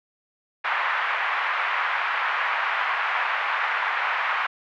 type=band-pass noise; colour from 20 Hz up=pink; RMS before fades=-25 dBFS; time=0.64-4.47 s; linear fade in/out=10 ms; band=920 to 2300 Hz; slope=24 dB/octave; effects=none